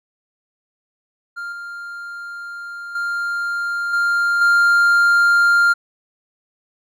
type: tone with level steps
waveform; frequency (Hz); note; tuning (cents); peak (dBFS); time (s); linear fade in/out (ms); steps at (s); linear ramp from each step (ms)
triangle; 1398; F6; +1; -24 / -27 / -18 / -13 / -9; 1.36-5.74; 20; 1.52 / 2.95 / 3.93 / 4.41; 5
effects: none